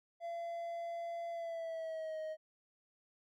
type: tone with pitch glide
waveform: triangle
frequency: 680 to 627.2 Hz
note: F5 to D#5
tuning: -46 to +14 cents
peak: -37 dBFS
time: 0.2-2.37 s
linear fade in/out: 50 ms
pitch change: -140 cents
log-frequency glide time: 1.3-2.19 s
effects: none

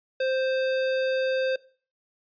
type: tone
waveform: square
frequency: 523.3 Hz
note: C5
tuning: in tune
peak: -24 dBFS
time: 0.2-1.56 s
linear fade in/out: 5 ms
effects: noise-tail reverb RT60 0.4 s tail -20 dB re dry + resampled to 11025 Hz

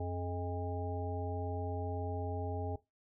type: harmonic tone with a mistuned harmonic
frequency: 89.6 Hz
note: F2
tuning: 45 cents sharp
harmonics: 1 / 3 / 5 / 7 / 9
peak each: -37 / -45 / -42 / -46 / -44 dBFS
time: 0-2.76 s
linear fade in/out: 5 ms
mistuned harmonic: 5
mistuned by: -86 cents
effects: noise-tail reverb RT60 0.2 s tail -18 dB re dry

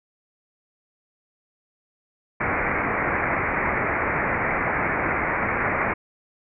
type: low-pass noise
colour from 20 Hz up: white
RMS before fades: -24 dBFS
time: 2.4-5.94 s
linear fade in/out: 10 ms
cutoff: 2300 Hz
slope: 96 dB/octave
effects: none

